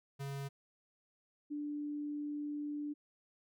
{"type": "tone pair in turn", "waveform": ["square", "sine"], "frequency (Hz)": [138.8, 294.1], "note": ["C#3", "D4"], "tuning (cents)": [3, 3], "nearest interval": "octave + minor second", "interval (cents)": 1300, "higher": "second", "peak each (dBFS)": [-40, -37], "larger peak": "second", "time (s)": [[0.19, 0.49], [1.5, 2.94]], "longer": "second", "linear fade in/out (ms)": 20, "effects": []}